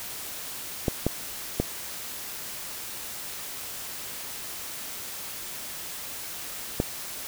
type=clicks; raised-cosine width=2 ms; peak=-9 dBFS; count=4; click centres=0.882 / 1.066 / 1.6 / 6.801 s; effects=white hiss -37 dBFS RMS until 7.27 s